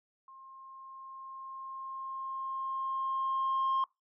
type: tone with level ramp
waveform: sine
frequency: 1065 Hz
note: C6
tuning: 30 cents sharp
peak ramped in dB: -50 to -24 dBFS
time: 0.28-3.84 s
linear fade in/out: 2 ms
effects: noise-tail reverb RT60 0.2 s tail -25 dB re dry + tanh soft clip ceiling -25 dBFS